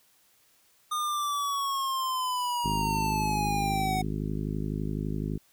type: linear sweep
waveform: square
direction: down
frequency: 1223 to 740 Hz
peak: -28 dBFS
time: 0.91-4.02 s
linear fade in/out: 10 ms
type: harmonic tone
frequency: 51.91 Hz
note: G#1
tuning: in tune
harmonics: 1 / 2 / 3 / 4 / 5 / 6 / 7 / 8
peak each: -35 / -38 / -33 / -36 / -37 / -42 / -41 / -45 dBFS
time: 2.64-5.38 s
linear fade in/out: 10 ms
effects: white hiss -64 dBFS RMS until 5.52 s